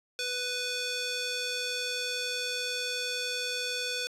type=tone with band-pass filter; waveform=square; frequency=495.5 Hz; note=B4; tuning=6 cents sharp; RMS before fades=-33 dBFS; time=0.19-4.07 s; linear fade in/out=0 ms; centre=4300 Hz; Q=1.2; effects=resampled to 32000 Hz + 9-bit